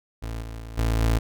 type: tone with level steps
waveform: 30% pulse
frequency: 55.9 Hz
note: A1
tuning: 28 cents sharp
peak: -27 / -31 / -33 / -18 / -16 dBFS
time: 0.22-1.19 s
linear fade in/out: 10 ms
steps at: 0.41 / 0.59 / 0.77 / 1 s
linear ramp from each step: 20 ms
effects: none